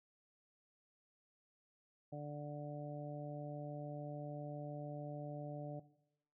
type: harmonic tone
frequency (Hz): 147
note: D3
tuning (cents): +2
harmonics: 1 / 2 / 3 / 4 / 5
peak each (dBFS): -46 / -50 / -56 / -48 / -52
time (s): 2.12-5.8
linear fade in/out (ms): 10
effects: noise-tail reverb RT60 0.8 s tail -17 dB re dry